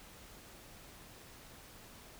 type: silence
effects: pink hiss -55 dBFS RMS until 2.19 s